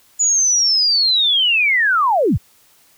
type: linear sweep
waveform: sine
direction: down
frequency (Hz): 6960 to 41.56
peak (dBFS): -12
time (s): 0.19-2.38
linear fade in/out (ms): 20
effects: white hiss -53 dBFS RMS until 2.97 s